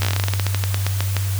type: slowing click train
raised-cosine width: 0.2 ms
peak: -4 dBFS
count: 20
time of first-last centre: 0.02-1.167 s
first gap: 13 ms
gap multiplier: 1.15
effects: added 97 Hz sine -19 dBFS peak until 1.39 s + white hiss -32 dBFS RMS until 1.39 s